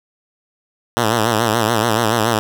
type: tone with vibrato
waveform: 5% pulse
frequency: 112.8 Hz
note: A2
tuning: 44 cents sharp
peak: -3 dBFS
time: 0.97-2.39 s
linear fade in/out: 0 ms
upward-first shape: sine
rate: 7 Hz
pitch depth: 110 cents each way
effects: none